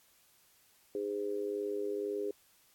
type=tone with amplitude modulation; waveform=sine; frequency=409.4 Hz; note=G#4; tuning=25 cents flat; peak=-29 dBFS; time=0.95-2.31 s; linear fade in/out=2 ms; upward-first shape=sine; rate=102 Hz; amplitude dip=85%; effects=white hiss -66 dBFS RMS until 2.74 s + AAC 64 kbps